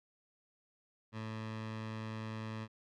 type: tone with notch filter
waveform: 15% pulse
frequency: 110 Hz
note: A2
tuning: in tune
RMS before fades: -42 dBFS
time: 1.12-2.68 s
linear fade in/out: 50 ms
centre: 370 Hz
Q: 1.5
effects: low-pass 4000 Hz 12 dB/octave